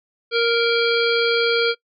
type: harmonic tone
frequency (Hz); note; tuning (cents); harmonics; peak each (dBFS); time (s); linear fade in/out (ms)
466.2; A#4; 0; 1 / 3 / 5 / 7 / 9 / 10; -18 / -23 / -25 / -26 / -28 / -28; 0.31-1.75; 50
effects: noise-tail reverb RT60 0.1 s tail -22 dB re dry